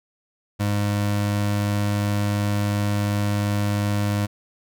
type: tone pair together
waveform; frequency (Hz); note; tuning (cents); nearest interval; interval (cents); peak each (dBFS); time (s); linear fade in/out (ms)
square; 102.8 / 205.6; G#2 / G#3; -17 / -17; octave; 1200; -22 / -27; 0.59-4.27; 20
effects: none